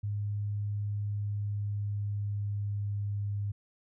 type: tone with pitch glide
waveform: sine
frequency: 103 to 101.82 Hz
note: G#2 to G#2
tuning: -14 to -34 cents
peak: -30 dBFS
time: 0.03-3.52 s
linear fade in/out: 10 ms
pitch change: -20 cents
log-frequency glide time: 0.92-3.34 s
effects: none